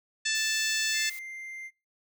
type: harmonic tone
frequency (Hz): 880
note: A5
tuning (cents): 0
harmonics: 2 / 3 / 4 / 5 / 6 / 7 / 8 / 9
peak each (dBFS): -31 / -33 / -34 / -35 / -36 / -36 / -37 / -38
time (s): 0.25-1.1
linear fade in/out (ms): 10
type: noise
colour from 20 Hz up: blue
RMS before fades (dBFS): -44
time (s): 0.35-1.19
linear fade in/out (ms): 2
type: tone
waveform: triangle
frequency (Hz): 2093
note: C7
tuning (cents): 0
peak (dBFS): -36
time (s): 0.92-1.71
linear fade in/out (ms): 50
effects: noise-tail reverb RT60 0.3 s tail -26 dB re dry